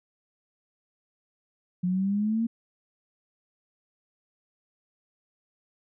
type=exponential sweep; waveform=sine; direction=up; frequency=177 to 233.1 Hz; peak=-23 dBFS; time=1.83-2.47 s; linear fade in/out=10 ms; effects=none